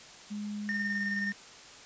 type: tone with pitch glide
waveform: sine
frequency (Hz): 207.7 to 201.4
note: G#3 to G3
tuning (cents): 0 to +47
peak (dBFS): -34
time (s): 0.3-1.33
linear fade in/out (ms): 20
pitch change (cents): -53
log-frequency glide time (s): 0.69-1.05
type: tone with tremolo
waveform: triangle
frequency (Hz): 1822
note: A#6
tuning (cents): -40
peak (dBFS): -28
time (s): 0.69-1.32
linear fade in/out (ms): 0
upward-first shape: square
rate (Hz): 19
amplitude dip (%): 35
effects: white hiss -50 dBFS RMS until 1.85 s + resampled to 16000 Hz